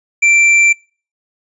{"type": "tone with tanh clipping", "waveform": "sine", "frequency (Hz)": 2349, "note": "D7", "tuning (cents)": 0, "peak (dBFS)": -9, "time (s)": [0.22, 0.73], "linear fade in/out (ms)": 10, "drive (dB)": 10, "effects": ["noise-tail reverb RT60 0.4 s tail -25 dB re dry", "resampled to 22050 Hz"]}